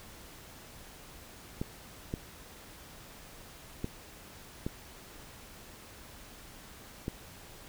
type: clicks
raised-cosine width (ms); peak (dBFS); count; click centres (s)
3; -20; 5; 1.615 / 2.139 / 3.844 / 4.665 / 7.081
effects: pink hiss -51 dBFS RMS until 7.68 s